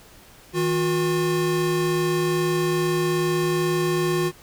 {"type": "tone pair together", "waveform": "square", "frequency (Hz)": [160, 359.2], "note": ["D#3", "F4"], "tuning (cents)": [49, 49], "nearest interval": "octave + major second", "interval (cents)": 1400, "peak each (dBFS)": [-26, -22], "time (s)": [0.53, 4.32], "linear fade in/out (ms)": 50, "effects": ["pink hiss -49 dBFS RMS until 4.42 s"]}